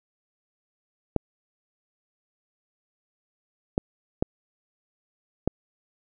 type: clicks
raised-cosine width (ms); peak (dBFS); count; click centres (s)
2; -8; 4; 1.163 / 3.779 / 4.225 / 5.476
effects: none